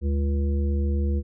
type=harmonic tone with a mistuned harmonic; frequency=69 Hz; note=C#2; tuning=7 cents flat; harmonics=1 / 3 / 5 / 7; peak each=-21 / -31 / -35 / -38 dBFS; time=0.01-1.23 s; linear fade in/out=50 ms; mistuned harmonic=1; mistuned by=+130 cents; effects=none